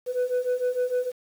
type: beating tone pair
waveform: sine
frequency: 493.9 / 500.5 Hz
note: B4 / B4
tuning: 0 / +23 cents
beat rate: 6.6 Hz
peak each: -25 / -23 dBFS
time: 0.06-1.12 s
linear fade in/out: 50 ms
effects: tanh soft clip ceiling -20 dBFS + 8-bit